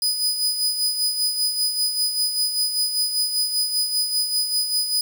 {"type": "tone with tremolo", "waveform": "sawtooth", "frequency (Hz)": 4978, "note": "D#8", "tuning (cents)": 0, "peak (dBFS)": -15, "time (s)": [0.02, 5.01], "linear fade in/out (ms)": 2, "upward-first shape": "sine", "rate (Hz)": 5.1, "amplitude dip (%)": 55, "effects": ["8-bit"]}